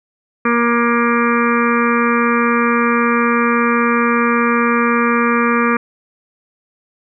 harmonic tone, 236.3 Hz, A#3, 24 cents sharp, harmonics 1 / 2 / 4 / 5 / 6 / 7 / 8 / 9 / 10, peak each -16 / -19 / -26 / -17 / -23 / -23 / -27 / -28 / -24 dBFS, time 0.45-5.77 s, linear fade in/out 5 ms, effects none

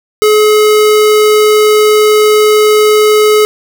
square tone, 425.5 Hz, G#4, 42 cents sharp, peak -5 dBFS, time 0.22-3.45 s, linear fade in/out 0 ms, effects none

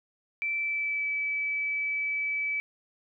sine tone with pitch glide, 2331 to 2300 Hz, D7 to D7, -14 to -37 cents, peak -27 dBFS, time 0.42-2.6 s, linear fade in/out 0 ms, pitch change -23 cents, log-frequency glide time 0.55-1.06 s, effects none

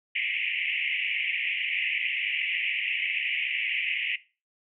pink band-pass noise, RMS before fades -29 dBFS, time 0.15-4.16 s, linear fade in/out 5 ms, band 2000 to 2900 Hz, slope 96 dB/octave, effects noise-tail reverb RT60 0.3 s tail -17 dB re dry

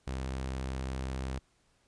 sawtooth tone, 65.5 Hz, C2, 2 cents sharp, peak -30 dBFS, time 0.07-1.39 s, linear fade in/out 5 ms, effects pink hiss -70 dBFS RMS until 1.87 s + resampled to 22050 Hz

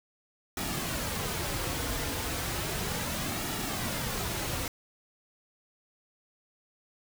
pink noise with flanger, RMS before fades -33 dBFS, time 0.57-4.68 s, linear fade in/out 2 ms, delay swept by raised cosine 1.9 to 5.3 ms, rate 0.34 Hz, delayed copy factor -0.5, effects none

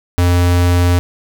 square tone, 88.2 Hz, F2, 18 cents sharp, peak -10 dBFS, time 0.18-0.99 s, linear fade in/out 0 ms, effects none

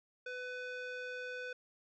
square tone with band-pass filter, 500 Hz, B4, 21 cents sharp, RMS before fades -43 dBFS, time 0.26-1.53 s, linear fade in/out 5 ms, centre 1600 Hz, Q 1.1, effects resampled to 16000 Hz

